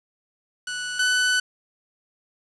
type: tone pair in turn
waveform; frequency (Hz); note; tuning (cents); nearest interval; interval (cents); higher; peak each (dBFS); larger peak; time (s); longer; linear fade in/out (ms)
sawtooth; 1480 / 1496.3; F#6 / F#6; 0 / +19; unison; 19; second; -24 / -15; second; 0.67-0.99 / 0.99-1.4; second; 5
effects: resampled to 22050 Hz + 7-bit